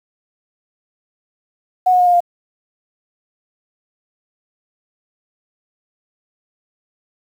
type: tone with pitch steps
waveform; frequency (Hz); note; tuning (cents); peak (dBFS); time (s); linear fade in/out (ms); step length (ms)
sine; 736 / 726.7 / 717.5 / 708.5 / 699.5; F#5 / F#5 / F5 / F5 / F5; -9 / -31 / +47 / +25 / +3; -9; 1.86-2.205; 10; 69
effects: 7-bit